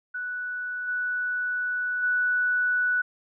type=tone with level steps; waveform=sine; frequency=1480 Hz; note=F#6; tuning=in tune; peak=-29 / -25 / -21 dBFS; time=0.14-3.02 s; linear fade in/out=10 ms; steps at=0.87 / 2.02 s; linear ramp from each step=20 ms; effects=none